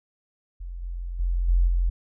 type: tone with level steps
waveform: sine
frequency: 43.65 Hz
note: F1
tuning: in tune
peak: -32 / -29 / -21 / -16 / -19 dBFS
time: 0.6-1.9 s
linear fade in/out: 10 ms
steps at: 0.82 / 1.19 / 1.48 / 1.67 s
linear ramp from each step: 10 ms
effects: none